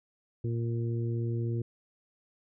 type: harmonic tone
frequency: 116.54 Hz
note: A#2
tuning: in tune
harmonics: 1 / 2 / 3 / 4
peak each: -29 / -40 / -37 / -45 dBFS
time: 0.44-1.62 s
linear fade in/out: 5 ms
effects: none